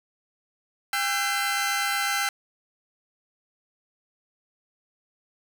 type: tone cluster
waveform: sawtooth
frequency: 804 / 1343 / 1540 / 2054 Hz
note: G5 / E6 / G6 / C7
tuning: +44 / +32 / -31 / -33 cents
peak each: -26 dBFS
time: 0.93-2.29 s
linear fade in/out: 2 ms
effects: none